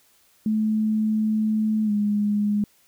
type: tone with pitch glide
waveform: sine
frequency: 216.4 to 207.1 Hz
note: A3 to G#3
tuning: -29 to -5 cents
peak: -19 dBFS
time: 0.46-2.64 s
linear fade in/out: 2 ms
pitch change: -76 cents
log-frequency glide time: 1.85-1.91 s
effects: white hiss -60 dBFS RMS until 2.87 s